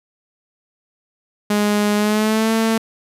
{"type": "tone with pitch glide", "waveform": "sawtooth", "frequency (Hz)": [207.7, 223.9], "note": ["G#3", "A3"], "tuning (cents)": [0, 30], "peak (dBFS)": -11, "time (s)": [1.5, 2.78], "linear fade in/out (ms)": 5, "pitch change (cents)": 130, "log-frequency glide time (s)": [1.96, 2.52], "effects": ["resampled to 32000 Hz"]}